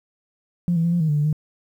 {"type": "tone with pitch steps", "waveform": "sine", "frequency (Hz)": [174.2, 165.2, 170, 173.8, 157.9, 148.5, 147.7, 152.9], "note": ["F3", "E3", "F3", "F3", "D#3", "D3", "D3", "D#3"], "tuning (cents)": [-4, 4, -46, -8, 26, 20, 10, -30], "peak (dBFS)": -16, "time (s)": [0.68, 1.328], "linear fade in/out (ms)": 0, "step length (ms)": 81, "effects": ["tanh soft clip ceiling -12 dBFS", "9-bit"]}